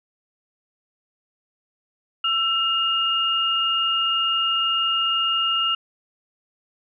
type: tone pair together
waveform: sine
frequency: 1339 / 2837 Hz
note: E6 / F7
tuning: +27 / +27 cents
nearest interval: octave + minor second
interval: 1300 cents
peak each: -24 / -20 dBFS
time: 2.24-5.75 s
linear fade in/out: 5 ms
effects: none